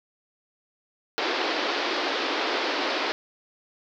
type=band-pass noise; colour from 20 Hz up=pink; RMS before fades=-27 dBFS; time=1.18-3.12 s; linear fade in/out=0 ms; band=290 to 5000 Hz; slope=48 dB/octave; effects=none